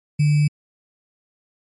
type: tone with sample-and-hold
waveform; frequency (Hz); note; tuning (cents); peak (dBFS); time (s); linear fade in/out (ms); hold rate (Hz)
sine; 148.2; D3; +16; -13; 0.19-0.48; 10; 2450
effects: MP3 48 kbps